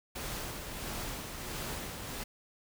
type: noise with tremolo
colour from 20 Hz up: pink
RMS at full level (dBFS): -38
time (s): 0.15-2.24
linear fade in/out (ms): 10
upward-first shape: sine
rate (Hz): 1.5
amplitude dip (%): 40
effects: none